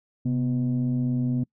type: tone pair together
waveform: sine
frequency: 130.95 / 246.9 Hz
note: C3 / B3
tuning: +2 / 0 cents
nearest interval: major seventh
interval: 1098 cents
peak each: -23 dBFS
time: 0.25-1.44 s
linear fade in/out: 10 ms
effects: noise-tail reverb RT60 0.1 s tail -26 dB re dry + tanh soft clip ceiling -18 dBFS